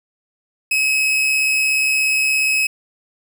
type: tone with amplitude modulation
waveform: 40% pulse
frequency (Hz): 2561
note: D#7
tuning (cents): +49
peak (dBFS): -12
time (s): 0.71-2.67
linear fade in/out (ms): 5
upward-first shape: sine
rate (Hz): 137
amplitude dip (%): 35
effects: none